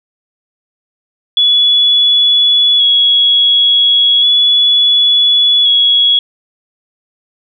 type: tone with vibrato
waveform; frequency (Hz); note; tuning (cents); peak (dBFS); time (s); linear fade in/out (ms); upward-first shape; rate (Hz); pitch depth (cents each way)
sine; 3375; G#7; +27; -6; 1.37-6.19; 2; square; 0.35; 18
effects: none

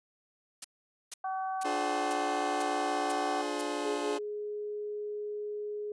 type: noise bursts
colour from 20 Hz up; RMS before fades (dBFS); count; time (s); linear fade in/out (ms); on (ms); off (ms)
blue; -36; 7; 0.62-3.615; 5; 25; 470
type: harmonic tone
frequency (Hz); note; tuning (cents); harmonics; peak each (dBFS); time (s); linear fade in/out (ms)
379.9; F#4; +46; 2 / 3 / 4; -32 / -40 / -45; 1.24-3.42; 5
type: chord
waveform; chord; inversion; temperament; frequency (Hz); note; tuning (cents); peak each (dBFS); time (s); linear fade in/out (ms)
25% pulse; D half-diminished seventh; none; just; 293.7 / 352.4 / 422.9 / 528.6; D4 / F4 / Ab4 / C5; 0 / +16 / +31 / +18; -32 / -35 / -33 / -38; 1.64-4.19; 20
type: tone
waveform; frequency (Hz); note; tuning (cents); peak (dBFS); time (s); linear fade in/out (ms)
sine; 417.8; G#4; +10; -34; 3.85-5.92; 2
effects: resampled to 22050 Hz

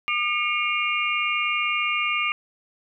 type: tone cluster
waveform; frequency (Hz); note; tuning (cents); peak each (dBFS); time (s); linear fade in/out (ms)
sine; 1207 / 2177 / 2398 / 2792; D6 / C#7 / D7 / F7; +47 / -32 / +36 / -1; -27; 0.08-2.32; 0
effects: none

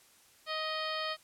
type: harmonic tone with a mistuned harmonic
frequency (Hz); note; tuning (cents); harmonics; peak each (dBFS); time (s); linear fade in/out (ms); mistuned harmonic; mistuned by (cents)
627; D#5; +13; 1 / 2 / 3 / 4 / 5 / 6 / 7 / 8; -39 / -38 / -41 / -45 / -41 / -46 / -42 / -47; 0.46-1.17; 50; 4; -27
effects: white hiss -62 dBFS RMS until 1.23 s + low-pass 12000 Hz 12 dB/octave

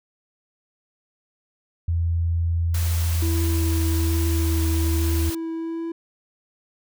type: tone with pitch glide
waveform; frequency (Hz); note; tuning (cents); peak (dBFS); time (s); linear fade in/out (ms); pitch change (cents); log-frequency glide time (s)
sine; 84.1 to 78.92; E2 to D#2; +35 to +25; -19; 1.88-5.3; 5; -110; 2.72-5.14
type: noise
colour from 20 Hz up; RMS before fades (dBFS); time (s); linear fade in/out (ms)
white; -33; 2.74-5.35; 5
type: tone with vibrato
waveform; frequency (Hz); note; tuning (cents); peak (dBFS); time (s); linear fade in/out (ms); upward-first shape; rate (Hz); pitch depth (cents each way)
triangle; 329.6; E4; 0; -24; 3.22-5.92; 5; triangle; 1.2; 17
effects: none

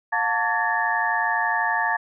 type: tone cluster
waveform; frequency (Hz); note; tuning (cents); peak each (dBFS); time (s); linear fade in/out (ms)
sine; 712 / 895 / 1142 / 1699 / 1811; F5 / A5 / D6 / G#6 / A6; +33 / +29 / -49 / +39 / +49; -28 / -24 / -31 / -25 / -27; 0.12-1.97; 10
effects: none

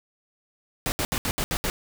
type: noise bursts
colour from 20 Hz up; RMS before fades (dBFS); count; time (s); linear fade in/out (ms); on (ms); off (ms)
pink; -26; 7; 0.86-1.7; 0; 60; 70
effects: none

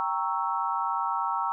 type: chord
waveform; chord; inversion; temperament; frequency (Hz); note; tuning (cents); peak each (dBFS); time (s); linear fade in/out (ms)
sine; G diminished seventh; none; equal; 784 / 932.3 / 1108.7 / 1318.5; G5 / Bb5 / Db6 / Fb6; 0 / 0 / 0 / 0; -33 / -29 / -32 / -31; 0-1.52; 0
effects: none

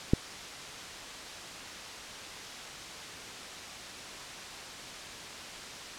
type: click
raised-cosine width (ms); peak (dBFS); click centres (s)
3; -8; 0.135
effects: white hiss -42 dBFS RMS until 5.98 s + low-pass 6000 Hz 12 dB/octave

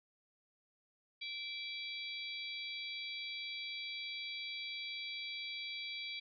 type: harmonic tone with a mistuned harmonic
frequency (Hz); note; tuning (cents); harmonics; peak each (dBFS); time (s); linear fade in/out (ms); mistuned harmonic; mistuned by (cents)
777; G5; -16; 3 / 4 / 5 / 6; -44 / -46 / -48 / -50; 1.21-6.2; 10; 4; +130
effects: none

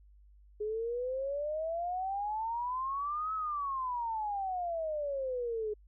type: exponential two-way sweep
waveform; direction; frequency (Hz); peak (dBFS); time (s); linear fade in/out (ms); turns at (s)
sine; up then down; 416.8 to 1300 to 416.8; -32; 0.6-5.74; 10; 3.34
effects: added 50 Hz sine -56 dBFS peak until 5.87 s

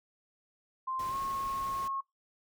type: tone with pitch glide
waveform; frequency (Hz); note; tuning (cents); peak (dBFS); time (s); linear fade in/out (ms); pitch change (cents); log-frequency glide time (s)
sine; 1046.5 to 1086.5; C6 to C#6; 0 to -35; -32; 0.87-2.01; 10; +65; 1.09-1.15
type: noise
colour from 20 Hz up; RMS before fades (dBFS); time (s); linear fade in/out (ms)
pink; -47; 0.99-1.88; 5
effects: noise-tail reverb RT60 0.2 s tail -23 dB re dry

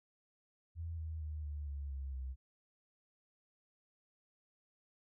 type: tone with pitch steps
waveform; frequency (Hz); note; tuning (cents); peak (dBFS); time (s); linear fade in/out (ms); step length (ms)
sine; 83 / 79.71 / 76.55 / 73.52 / 70.61 / 67.81 / 65.12; E2 / D#2 / D#2 / D2 / C#2 / C#2 / C2; +12 / +42 / -28 / +2 / +33 / -38 / -8; -39; 0.75-2.36; 50; 230
effects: none

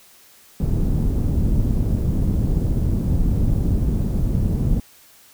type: low-pass noise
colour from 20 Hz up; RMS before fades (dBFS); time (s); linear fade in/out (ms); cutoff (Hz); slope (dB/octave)
pink; -19; 0.6-4.8; 2; 200; 12
effects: white hiss -50 dBFS RMS until 5.33 s

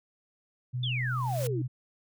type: tone with pitch glide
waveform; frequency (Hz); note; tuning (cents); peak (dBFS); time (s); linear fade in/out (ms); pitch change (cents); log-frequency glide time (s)
sine; 124.9 to 126.28; B2 to B2; +20 to +39; -29; 0.73-1.68; 20; +19; 1.07-1.56
type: exponential sweep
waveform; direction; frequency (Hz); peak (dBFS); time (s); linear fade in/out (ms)
sine; down; 3593 to 293.7; -31; 0.83-1.62; 5
type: noise with exponential growth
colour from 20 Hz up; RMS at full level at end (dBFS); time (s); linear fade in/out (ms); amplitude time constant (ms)
white; -37; 0.91-1.47; 1; 120
effects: none

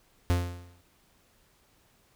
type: tone with exponential decay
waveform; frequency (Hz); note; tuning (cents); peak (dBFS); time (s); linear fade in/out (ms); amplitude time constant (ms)
45% pulse; 88; F2; +14; -20; 0.3-0.81; 0; 110
effects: pink hiss -65 dBFS RMS until 2.15 s

